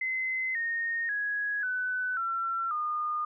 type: tone with pitch steps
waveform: sine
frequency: 2051 / 1848.5 / 1665.9 / 1501.4 / 1353.2 / 1219.5 Hz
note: C7 / A#6 / G#6 / F#6 / E6 / D#6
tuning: -35 / -15 / +5 / +25 / +45 / -35 cents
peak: -28 dBFS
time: 0.01-3.25 s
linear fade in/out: 5 ms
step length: 540 ms
effects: none